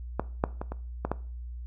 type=clicks; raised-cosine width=1 ms; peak=-12 / -9 / -19 / -21 / -14 / -13 dBFS; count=6; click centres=0.196 / 0.439 / 0.615 / 0.72 / 1.05 / 1.116 s; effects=noise-tail reverb RT60 0.4 s tail -18 dB re dry + added 60 Hz sine -36 dBFS peak until 1.66 s